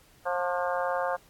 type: harmonic tone with a mistuned harmonic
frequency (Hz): 178.2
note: F3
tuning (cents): +35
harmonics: 3 / 4 / 5 / 6 / 7 / 8 / 9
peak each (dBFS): -30 / -32 / -34 / -36 / -37 / -38 / -39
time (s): 0.25-1.17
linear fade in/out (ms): 20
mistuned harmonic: 7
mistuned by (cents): -60
effects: pink hiss -59 dBFS RMS until 1.29 s + AAC 64 kbps